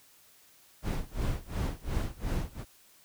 brown noise with tremolo, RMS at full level -29 dBFS, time 0.82-2.65 s, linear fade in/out 50 ms, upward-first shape sine, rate 2.8 Hz, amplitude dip 95%, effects white hiss -60 dBFS RMS until 3.04 s

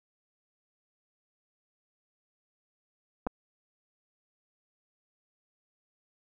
clicks, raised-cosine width 1 ms, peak -18 dBFS, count 2, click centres 3.267 / 3.271 s, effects none

